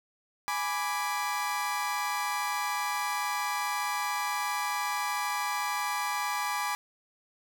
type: chord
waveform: 30% pulse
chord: G# diminished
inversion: none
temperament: equal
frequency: 830.6 / 987.8 / 1174.7 Hz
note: G#5 / B5 / D6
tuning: 0 / 0 / 0 cents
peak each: -31 dBFS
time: 0.48-6.75 s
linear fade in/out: 0 ms
effects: none